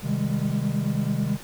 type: chord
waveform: triangle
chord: Ab major seventh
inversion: first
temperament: equal with one note detuned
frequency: 130.81 / 155.56 / 198.5 / 207.7 Hz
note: C3 / Eb3 / G3 / Ab3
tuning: 0 / 0 / +22 / 0 cents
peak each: -26 dBFS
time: 0.02-1.39 s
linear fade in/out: 50 ms
effects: pink hiss -43 dBFS RMS until 1.43 s